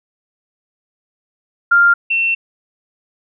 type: tone pair in turn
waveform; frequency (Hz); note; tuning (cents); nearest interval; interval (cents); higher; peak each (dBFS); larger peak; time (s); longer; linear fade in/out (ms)
sine; 1396.9 / 2700; F6 / E7; 0 / +41; major seventh; 1141; second; -7 / -13; first; 1.71-1.94 / 2.1-2.35; second; 10
effects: none